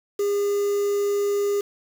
triangle tone with quantisation, 405.7 Hz, G#4, 41 cents flat, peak -18 dBFS, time 0.19-1.61 s, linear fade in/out 5 ms, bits 6, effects none

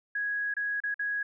sine tone with dropouts, 1661.2 Hz, G#6, in tune, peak -28 dBFS, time 0.15-1.23 s, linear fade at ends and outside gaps 5 ms, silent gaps 0.54-0.566 / 0.803-0.836 / 0.943-0.993 s, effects none

